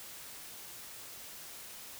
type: silence
effects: white hiss -48 dBFS RMS until 1.99 s